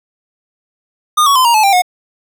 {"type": "tone with pitch steps", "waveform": "square", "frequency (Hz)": [1220, 1118.7, 1025.9, 940.7, 862.7, 791.1, 725.4], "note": ["D#6", "C#6", "C6", "A#5", "A5", "G5", "F#5"], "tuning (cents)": [-34, 15, -34, 15, -34, 16, -34], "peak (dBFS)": -8, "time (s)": [1.17, 1.821], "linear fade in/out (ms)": 10, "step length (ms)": 93, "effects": []}